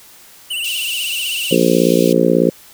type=tone with vibrato; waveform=square; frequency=2852 Hz; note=F7; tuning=36 cents sharp; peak=-20 dBFS; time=0.5-1.56 s; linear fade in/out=10 ms; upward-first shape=triangle; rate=16 Hz; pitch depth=120 cents each way
type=high-pass noise; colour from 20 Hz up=pink; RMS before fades=-28 dBFS; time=0.64-2.13 s; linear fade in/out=5 ms; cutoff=2400 Hz; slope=96 dB/octave
type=harmonic tone; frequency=58.27 Hz; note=A#1; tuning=in tune; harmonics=3 / 4 / 5 / 6 / 7 / 8 / 9; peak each=-18 / -18 / -18 / -18 / -18 / -18 / -18 dBFS; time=1.51-2.5 s; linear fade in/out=5 ms
effects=white hiss -43 dBFS RMS until 2.73 s